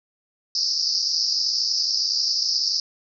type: band-pass noise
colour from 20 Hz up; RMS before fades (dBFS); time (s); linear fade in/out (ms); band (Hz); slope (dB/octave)
white; -23; 0.55-2.8; 2; 4700 to 5400; 96
effects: none